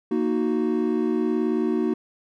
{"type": "chord", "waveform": "triangle", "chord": "D# minor", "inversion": "second", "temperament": "equal", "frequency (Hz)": [233.1, 311.1, 370], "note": ["A#3", "D#4", "F#4"], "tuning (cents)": [0, 0, 0], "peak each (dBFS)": -23, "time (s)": [0.11, 1.94], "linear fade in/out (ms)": 5, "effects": []}